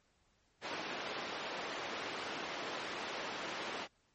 pink band-pass noise, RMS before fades -42 dBFS, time 0.61-3.88 s, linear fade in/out 50 ms, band 360 to 3800 Hz, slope 12 dB/octave, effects pink hiss -74 dBFS RMS until 4.14 s + MP3 32 kbps

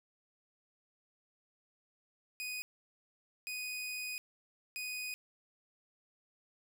sawtooth tone bursts at uneven times, 2489 Hz, D#7, in tune, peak -35 dBFS, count 3, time 2.4-2.62 / 3.47-4.18 / 4.76-5.14 s, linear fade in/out 0 ms, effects none

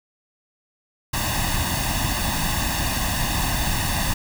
pink noise with comb filter, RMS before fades -23 dBFS, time 1.13-4.14 s, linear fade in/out 10 ms, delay 1.1 ms, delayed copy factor +0.8, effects none

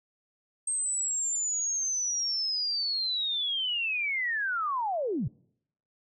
sine linear sweep, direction down, 8410 to 100.4 Hz, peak -27 dBFS, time 0.67-5.28 s, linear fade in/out 5 ms, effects noise-tail reverb RT60 0.7 s tail -25 dB re dry

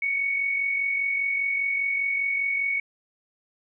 sine tone pair together, 2225 / 2270 Hz, C#7 / C#7, +6 / +41 cents, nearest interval unison, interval 35 cents, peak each -23 / -34 dBFS, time 0.02-2.8 s, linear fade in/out 5 ms, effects none

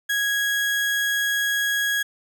35% pulse tone, 1655 Hz, G#6, 6 cents flat, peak -19 dBFS, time 0.09-2.03 s, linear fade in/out 10 ms, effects none

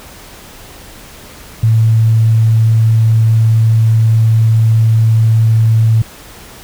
sine tone, 111.9 Hz, A2, 30 cents sharp, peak -6 dBFS, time 1.63-6.02 s, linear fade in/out 5 ms, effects pink hiss -35 dBFS RMS until 6.63 s

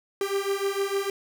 45% pulse beating tone pair, 392 / 398.6 Hz, G4 / G4, 0 / +29 cents, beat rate 6.6 Hz, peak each -28 dBFS, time 0.21-1.1 s, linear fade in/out 2 ms, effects none

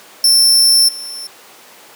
sawtooth tone with level steps, 5370 Hz, E8, 31 cents sharp, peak -5 / -23 dBFS, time 0.24-1.27 s, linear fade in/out 2 ms, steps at 0.88 s, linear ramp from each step 10 ms, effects pink hiss -40 dBFS RMS until 1.95 s + high-pass 400 Hz 12 dB/octave

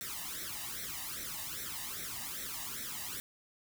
white noise with flanger, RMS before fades -41 dBFS, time 0.01-3.2 s, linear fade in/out 0 ms, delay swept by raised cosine 0.51 to 1.07 ms, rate 2.5 Hz, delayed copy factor +0.85, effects none

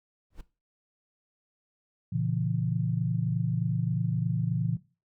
brown noise with exponential growth, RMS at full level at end -36 dBFS, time 0.3-0.41 s, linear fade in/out 5 ms, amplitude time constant 23 ms
sine chord, A# diminished, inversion none, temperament just, 116.54 / 139.85 / 167.82 Hz, A#2 / C#3 / E3, 0 / +16 / +31 cents, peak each -30 dBFS, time 2.12-4.77 s, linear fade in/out 10 ms
effects noise-tail reverb RT60 0.3 s tail -17 dB re dry

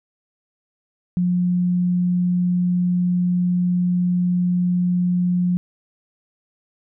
sine tone, 178.4 Hz, F3, 37 cents sharp, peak -16 dBFS, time 1.17-5.57 s, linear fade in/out 0 ms, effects none

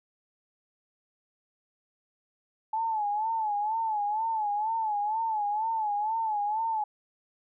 sine tone with vibrato, 862 Hz, A5, 36 cents flat, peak -26 dBFS, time 2.73-6.84 s, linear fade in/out 5 ms, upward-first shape sine, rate 2.1 Hz, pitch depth 92 cents each way, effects none

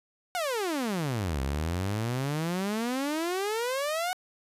sawtooth exponential two-way sweep, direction down then up, 747 to 65 to 747 Hz, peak -24 dBFS, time 0.35-4.13 s, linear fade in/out 0 ms, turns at 1.41 s, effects resampled to 32000 Hz

